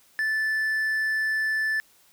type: tone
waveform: triangle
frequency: 1753 Hz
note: A6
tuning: 7 cents flat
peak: -21 dBFS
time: 0.19-1.8 s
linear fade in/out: 0 ms
effects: white hiss -59 dBFS RMS until 2.12 s